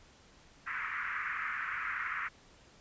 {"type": "band-pass noise", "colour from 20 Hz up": "pink", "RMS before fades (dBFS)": -37, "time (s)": [0.66, 2.29], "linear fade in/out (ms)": 20, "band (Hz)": [1200, 2200], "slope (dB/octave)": 48, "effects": ["pink hiss -60 dBFS RMS until 2.8 s", "resampled to 16000 Hz"]}